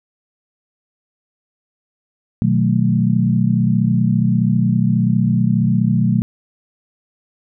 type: chord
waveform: sine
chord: B dominant seventh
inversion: none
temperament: equal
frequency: 123.47 / 155.56 / 185 / 220 Hz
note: B2 / D#3 / F#3 / A3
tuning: 0 / 0 / 0 / 0 cents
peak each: -17 / -21 / -17 / -18 dBFS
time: 2.42-6.22 s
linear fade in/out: 0 ms
effects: none